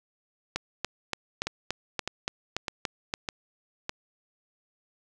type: two click trains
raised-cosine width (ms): 0.2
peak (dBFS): -11 / -13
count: 10 / 5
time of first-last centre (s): 0.56-3.139 / 1.47-3.894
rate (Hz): 3.49 / 1.65
effects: none